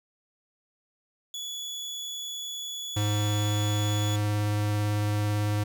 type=tone; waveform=30% pulse; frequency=3413 Hz; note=G#7; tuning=47 cents sharp; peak=-31 dBFS; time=1.34-4.16 s; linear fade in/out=2 ms
type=tone with vibrato; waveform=square; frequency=104.4 Hz; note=G#2; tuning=10 cents sharp; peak=-25 dBFS; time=2.96-5.64 s; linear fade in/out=10 ms; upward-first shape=sine; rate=18 Hz; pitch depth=9 cents each way
effects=none